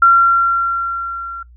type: tone with level ramp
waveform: sine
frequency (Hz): 1370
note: F6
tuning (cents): -34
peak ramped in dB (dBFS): -4 to -25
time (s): 0.02-1.43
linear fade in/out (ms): 5
effects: noise-tail reverb RT60 0.1 s tail -21 dB re dry + added 60 Hz sine -40 dBFS peak until 1.56 s